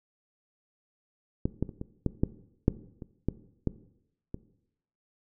clicks, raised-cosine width 3 ms, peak -13 / -14 / -26 / -22 / -13 / -10 / -7 / -26 / -13 / -13 / -22 dBFS, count 11, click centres 1.455 / 1.626 / 1.692 / 1.814 / 2.063 / 2.235 / 2.681 / 3.022 / 3.286 / 3.673 / 4.344 s, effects noise-tail reverb RT60 0.8 s tail -17 dB re dry

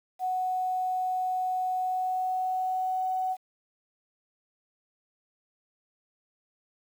sine tone with pitch glide, 740 to 747.3 Hz, F#5 to F#5, 0 to +17 cents, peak -26 dBFS, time 0.19-3.37 s, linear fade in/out 50 ms, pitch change +17 cents, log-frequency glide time 1.76-3.02 s, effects 9-bit

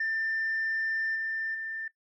sine tone with level steps, 1788 Hz, A6, 27 cents sharp, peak -26 / -29 / -33 dBFS, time 0-1.88 s, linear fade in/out 5 ms, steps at 1.15 / 1.54 s, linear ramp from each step 10 ms, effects noise-tail reverb RT60 0.1 s tail -18 dB re dry + tanh soft clip ceiling -24 dBFS

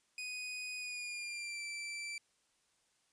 sawtooth tone with pitch glide, 2489 to 2336 Hz, D#7 to D7, 0 to -10 cents, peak -37 dBFS, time 0.18-2.18 s, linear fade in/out 2 ms, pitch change -110 cents, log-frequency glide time 0.77-1.64 s, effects white hiss -75 dBFS RMS until 3.12 s + resampled to 22050 Hz

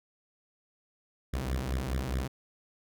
sawtooth beating tone pair, 62.4 / 67.2 Hz, B1 / C2, +19 / +47 cents, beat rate 4.8 Hz, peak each -29 / -29 dBFS, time 1.33-2.28 s, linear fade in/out 10 ms, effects none

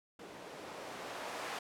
violet noise with low-pass filter sweep, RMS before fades -45 dBFS, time 0.19-1.59 s, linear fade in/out 5 ms, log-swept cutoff 350 to 800 Hz, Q 0.88, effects none

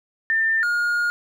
sine / triangle tone pair in turn, 1794 / 1426.9 Hz, A6 / F6, +33 / +37 cents, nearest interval major third, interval 396 cents, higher first, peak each -17 dBFS, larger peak neither, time 0.3-0.63 / 0.63-1.1 s, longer second, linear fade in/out 0 ms, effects none

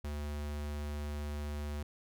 square tone, 73.7 Hz, D2, 7 cents sharp, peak -37 dBFS, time 0.04-1.83 s, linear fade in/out 5 ms, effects none

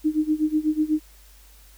sine tone with tremolo, 307.8 Hz, D#4, 19 cents flat, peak -16 dBFS, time 0.04-1 s, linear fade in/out 20 ms, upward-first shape sine, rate 8.1 Hz, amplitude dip 90%, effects added 50 Hz sine -49 dBFS peak until 1.77 s + white hiss -54 dBFS RMS until 1.77 s

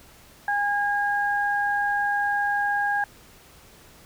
sine tone pair together, 816 / 1630.4 Hz, G#5 / G#6, -31 / -32 cents, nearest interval octave, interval 1199 cents, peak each -24 dBFS, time 0.48-3.04 s, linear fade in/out 2 ms, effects pink hiss -51 dBFS RMS until 4.05 s

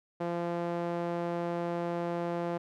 sawtooth tone with band-pass filter, 171.9 Hz, F3, 27 cents flat, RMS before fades -33 dBFS, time 0.2-2.58 s, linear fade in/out 10 ms, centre 570 Hz, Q 1.1, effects none

